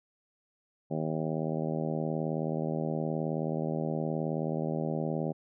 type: harmonic tone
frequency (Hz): 79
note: D#2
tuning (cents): +27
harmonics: 2 / 3 / 4 / 5 / 6 / 7 / 8 / 9 / 10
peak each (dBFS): -33 / -36 / -39 / -38 / -42 / -38 / -41 / -45 / -45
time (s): 0.9-5.33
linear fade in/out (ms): 20
effects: none